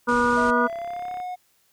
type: harmonic tone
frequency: 242 Hz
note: B3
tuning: 35 cents flat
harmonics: 1 / 2 / 4 / 5 / 6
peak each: -24 / -24 / -24 / -24 / -24 dBFS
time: 0.07-0.68 s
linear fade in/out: 20 ms
type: low-pass noise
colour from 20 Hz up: pink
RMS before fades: -37 dBFS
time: 0.08-0.51 s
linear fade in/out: 10 ms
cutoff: 9500 Hz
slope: 96 dB/octave
type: tone with pitch glide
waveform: triangle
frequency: 651 to 726.5 Hz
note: E5 to F#5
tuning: -22 to -32 cents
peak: -27 dBFS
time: 0.36-1.36 s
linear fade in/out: 20 ms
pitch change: +190 cents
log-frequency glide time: 0.55-1.11 s
type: click train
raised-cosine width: 0.5 ms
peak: -28 dBFS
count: 22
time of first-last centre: 0.58-1.201 s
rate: 33.8 Hz
effects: white hiss -64 dBFS RMS until 1.72 s